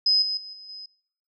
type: tone with level steps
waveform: sine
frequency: 5050 Hz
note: D#8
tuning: 25 cents sharp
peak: -17 / -24 / -36 / -41 / -37 dBFS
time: 0.06-0.86 s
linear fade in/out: 5 ms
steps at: 0.22 / 0.37 / 0.53 / 0.69 s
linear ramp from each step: 2 ms
effects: noise-tail reverb RT60 0.6 s tail -22 dB re dry